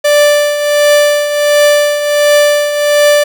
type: tone with tremolo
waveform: 45% pulse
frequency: 587.3 Hz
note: D5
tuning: in tune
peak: -4 dBFS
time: 0.04-3.24 s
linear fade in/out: 10 ms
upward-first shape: triangle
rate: 1.4 Hz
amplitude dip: 65%
effects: none